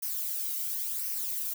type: noise with flanger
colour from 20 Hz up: violet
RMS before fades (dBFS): -33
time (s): 0.02-1.54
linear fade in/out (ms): 10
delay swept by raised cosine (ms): 0.26 to 1.19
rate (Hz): 0.94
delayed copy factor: -0.55
effects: none